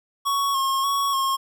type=tone with vibrato; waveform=square; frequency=1096 Hz; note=C#6; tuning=20 cents flat; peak=-21 dBFS; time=0.25-1.37 s; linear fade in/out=20 ms; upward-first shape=square; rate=1.7 Hz; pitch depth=29 cents each way; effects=10-bit